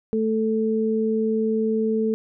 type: tone pair together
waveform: sine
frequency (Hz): 220 / 440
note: A3 / A4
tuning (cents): 0 / 0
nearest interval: octave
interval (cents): 1200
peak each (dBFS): -22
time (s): 0.13-2.14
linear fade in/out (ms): 0
effects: none